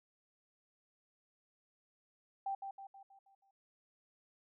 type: tone with echo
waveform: sine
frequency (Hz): 784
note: G5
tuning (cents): 0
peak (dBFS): -35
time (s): 2.46-2.55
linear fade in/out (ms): 5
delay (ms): 160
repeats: 6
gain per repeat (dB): -6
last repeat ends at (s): 3.51
effects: none